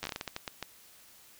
slowing click train, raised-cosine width 0.2 ms, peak -18 dBFS, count 12, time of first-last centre 0.03-0.627 s, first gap 10 ms, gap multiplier 1.31, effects white hiss -57 dBFS RMS until 1.39 s

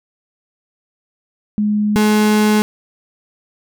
sine / 35% pulse tone pair in turn, 209.4 / 212.3 Hz, G#3 / G#3, +15 / +38 cents, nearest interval unison, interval 23 cents, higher second, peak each -13 / -9 dBFS, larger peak second, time 1.58-1.96 / 1.96-2.62 s, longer second, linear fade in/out 0 ms, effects none

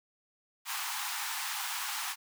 pink high-pass noise, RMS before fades -36 dBFS, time 0.65-2.16 s, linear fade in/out 50 ms, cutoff 780 Hz, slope 96 dB/octave, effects none

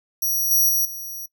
10% pulse tone with level steps, 5780 Hz, F#8, 41 cents flat, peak -14 / -9 / -12 / -25 dBFS, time 0.22-1.26 s, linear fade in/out 5 ms, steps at 0.51 / 0.69 / 0.85 s, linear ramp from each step 2 ms, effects noise-tail reverb RT60 0.1 s tail -20 dB re dry

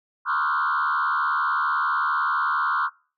sine tone with frequency modulation, 1244.5 Hz, D#6, in tune, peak -19 dBFS, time 0.25-2.9 s, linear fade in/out 50 ms, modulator 75.6 Hz, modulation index 3.1, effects noise-tail reverb RT60 0.4 s tail -25 dB re dry + tanh soft clip ceiling -17 dBFS

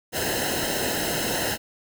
pink noise with comb filter, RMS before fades -26 dBFS, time 0.12-1.58 s, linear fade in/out 50 ms, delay 0.86 ms, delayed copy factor -0.85, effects none

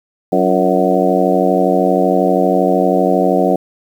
harmonic tone with a mistuned harmonic, 92.7 Hz, F#2, 4 cents sharp, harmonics 2 / 3 / 4 / 5 / 6 / 7 / 8, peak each -18 / -18 / -18 / -18 / -18 / -18 / -18 dBFS, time 0.32-3.56 s, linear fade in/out 5 ms, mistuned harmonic 4, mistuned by -75 cents, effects 7-bit

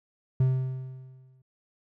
triangle tone with exponential decay, 130 Hz, C3, 11 cents flat, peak -16 dBFS, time 0.4-1.42 s, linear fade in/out 5 ms, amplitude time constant 220 ms, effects none

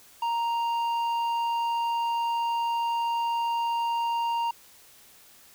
sine tone with tanh clipping, 932.3 Hz, A#5, in tune, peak -26 dBFS, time 0.22-4.51 s, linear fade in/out 5 ms, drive 8 dB, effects white hiss -54 dBFS RMS until 5.54 s

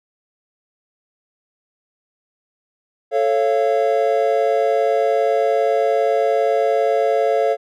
triangle chord, A augmented, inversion none, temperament just, 440 / 550 / 687.5 Hz, A4 / C#5 / E#5, 0 / -14 / -27 cents, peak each -17 dBFS, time 3.11-7.57 s, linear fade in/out 50 ms, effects none

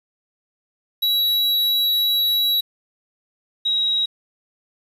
square / sine tone pair in turn, 3899 / 3830 Hz, B7 / A#7, -23 / +46 cents, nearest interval unison, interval 31 cents, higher first, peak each -17 dBFS, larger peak neither, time 1.02-2.61 / 3.65-4.06 s, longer first, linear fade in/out 10 ms, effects resampled to 32000 Hz + 8-bit

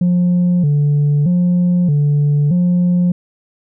sine tone with vibrato, 160.9 Hz, E3, 42 cents flat, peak -8 dBFS, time 0.01-3.12 s, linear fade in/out 5 ms, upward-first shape square, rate 0.8 Hz, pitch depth 170 cents each way, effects tanh soft clip ceiling -9 dBFS

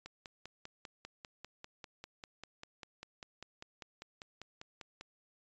click train, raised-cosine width 0.2 ms, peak -29 dBFS, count 26, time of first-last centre 0.06-5.01 s, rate 5.05 Hz, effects resampled to 16000 Hz

